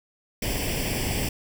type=noise with comb filter; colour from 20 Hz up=pink; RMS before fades=-27 dBFS; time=0.42-1.29 s; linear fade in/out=5 ms; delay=0.38 ms; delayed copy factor=+0.8; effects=none